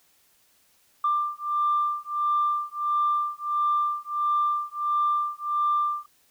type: beating tone pair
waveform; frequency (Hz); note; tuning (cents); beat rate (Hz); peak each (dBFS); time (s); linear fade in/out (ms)
sine; 1186 / 1187.5; D6 / D6; +17 / +19; 1.5; -25; 1.04-6.06; 5
effects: tanh soft clip ceiling -15 dBFS + white hiss -63 dBFS RMS until 6.3 s